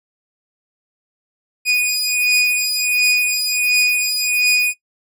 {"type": "beating tone pair", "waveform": "sawtooth", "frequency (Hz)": [2471, 2472.4], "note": ["D#7", "D#7"], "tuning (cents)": [-13, -12], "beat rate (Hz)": 1.4, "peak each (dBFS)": [-13, -14], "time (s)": [1.65, 4.74], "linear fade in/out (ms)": 50, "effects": ["noise-tail reverb RT60 0.1 s tail -19 dB re dry", "resampled to 32000 Hz"]}